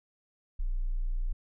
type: tone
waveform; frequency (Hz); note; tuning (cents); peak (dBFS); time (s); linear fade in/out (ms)
sine; 29.87; A#0; +43; -27; 0.59-1.33; 10
effects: none